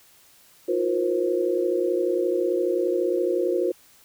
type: tone cluster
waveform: sine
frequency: 326.3 / 357.9 / 474.2 / 529 Hz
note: E4 / F4 / A#4 / C5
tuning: -18 / +42 / +30 / +19 cents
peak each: -31 / -23 / -27 / -27 dBFS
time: 0.68-3.72 s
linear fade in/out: 10 ms
effects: white hiss -55 dBFS RMS until 4.04 s